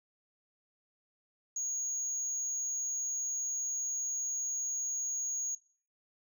sine tone, 6645 Hz, G#8, in tune, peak -31 dBFS, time 1.56-5.55 s, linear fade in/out 5 ms, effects noise-tail reverb RT60 0.4 s tail -18 dB re dry + tanh soft clip ceiling -31 dBFS

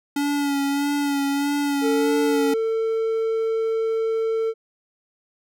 square tone with vibrato, 283.5 Hz, C#4, 39 cents sharp, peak -21 dBFS, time 0.16-2.54 s, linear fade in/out 5 ms, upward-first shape sine, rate 1.6 Hz, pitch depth 28 cents each way
triangle tone, 448 Hz, A4, 31 cents sharp, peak -18 dBFS, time 1.81-4.54 s, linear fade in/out 50 ms
effects none

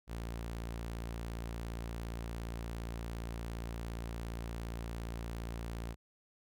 sawtooth tone, 57.3 Hz, A#1, 29 cents flat, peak -35 dBFS, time 0.07-5.96 s, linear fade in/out 50 ms, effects none

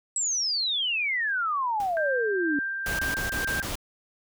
sine exponential sweep, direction down, 7902 to 277.6 Hz, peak -24 dBFS, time 0.16-2.59 s, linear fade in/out 2 ms
pink noise with exponential decay, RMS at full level -42 dBFS, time 1.8-2.21 s, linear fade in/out 1 ms, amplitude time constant 88 ms
sine tone with tremolo, 1580 Hz, G6, 13 cents sharp, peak -26 dBFS, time 1.97-3.62 s, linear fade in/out 0 ms, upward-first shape sine, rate 2.1 Hz, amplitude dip 30%
pink noise bursts, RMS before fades -32 dBFS, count 6, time 2.86-3.755 s, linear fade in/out 2 ms, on 130 ms, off 23 ms
effects none

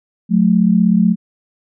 sine tone pair together, 181.9 / 218.2 Hz, F#3 / A3, -29 / -14 cents, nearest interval minor third, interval 315 cents, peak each -12 dBFS, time 0.29-1.16 s, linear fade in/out 50 ms, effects none

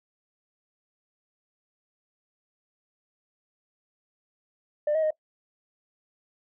sine tone with pitch steps, 597 / 634 / 620 Hz, D5 / D#5 / D#5, +28 / +32 / -6 cents, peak -20 dBFS, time 4.87-5.107 s, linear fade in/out 5 ms, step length 79 ms, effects noise-tail reverb RT60 0.1 s tail -21 dB re dry + tanh soft clip ceiling -19 dBFS

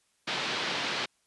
white band-pass noise, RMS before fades -32 dBFS, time 0.27-1.06 s, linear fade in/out 10 ms, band 140 to 4200 Hz, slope 24 dB/octave, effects white hiss -71 dBFS RMS until 1.26 s + resampled to 24000 Hz

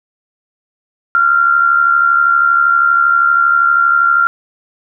sine tone with amplitude modulation, 1384 Hz, F6, 16 cents flat, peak -5 dBFS, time 1.15-4.27 s, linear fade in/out 0 ms, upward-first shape sine, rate 72.6 Hz, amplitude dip 60%, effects none

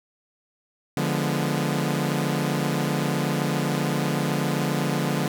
sawtooth chord, D diminished seventh, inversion none, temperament equal, 146.83 / 174.61 / 207.7 / 246.9 Hz, D3 / F3 / Ab3 / Cb4, 0 / 0 / 0 / 0 cents, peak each -22 / -24 / -26 / -26 dBFS, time 0.97-5.28 s, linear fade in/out 2 ms, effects none

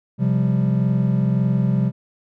triangle chord, C suspended fourth, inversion none, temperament just, 130.81 / 174.42 / 196.22 Hz, C3 / F3 / G3, 0 / -2 / +2 cents, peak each -17 / -20 / -19 dBFS, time 0.18-1.92 s, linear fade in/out 50 ms, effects none

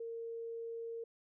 sine tone, 460 Hz, A#4, 23 cents flat, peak -40 dBFS, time 0-1.04 s, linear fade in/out 5 ms, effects none

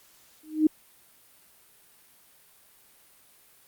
sine tone with exponential growth, 310 Hz, D#4, 6 cents flat, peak -13 dBFS, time 0.43-0.67 s, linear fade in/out 5 ms, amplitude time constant 51 ms, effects white hiss -58 dBFS RMS until 3.67 s + Opus 48 kbps

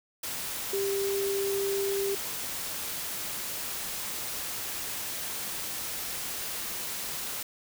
sine tone in noise, 395.2 Hz, G4, 14 cents sharp, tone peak -27 dBFS, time 0.73-2.15 s, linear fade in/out 5 ms, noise white, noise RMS -35 dBFS, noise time 0.23-7.43 s, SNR +5 dB, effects none

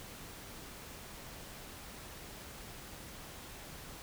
silence, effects pink hiss -49 dBFS RMS until 4.02 s

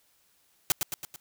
white noise with echo, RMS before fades -23 dBFS, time 0.7-0.72 s, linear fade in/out 0 ms, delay 110 ms, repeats 4, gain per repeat -5 dB, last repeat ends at 1.16 s, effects white hiss -67 dBFS RMS until 1.2 s

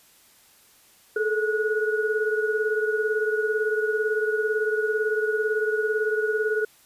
sine tone cluster, 427.1 / 445 / 1458 Hz, G#4 / A4 / F#6, +48 / +20 / -26 cents, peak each -24 / -28 / -27 dBFS, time 1.16-6.65 s, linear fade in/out 5 ms, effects white hiss -56 dBFS RMS until 6.85 s + resampled to 32000 Hz

